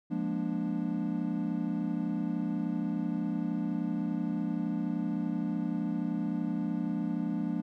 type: chord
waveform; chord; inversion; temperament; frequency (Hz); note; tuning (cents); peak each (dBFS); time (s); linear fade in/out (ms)
triangle; Bb dominant seventh; second; equal with one note detuned; 174.61 / 207.7 / 238.1 / 293.7; F3 / Ab3 / Bb3 / D4; 0 / 0 / +37 / 0; -33; 0.1-7.62; 20
effects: none